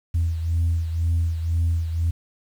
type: beating tone pair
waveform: sine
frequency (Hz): 83.1 / 85.1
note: E2 / F2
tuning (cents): +15 / -44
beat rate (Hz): 2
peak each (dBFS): -19 / -26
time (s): 0.14-2.11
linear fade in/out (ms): 10
effects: tanh soft clip ceiling -15 dBFS + 8-bit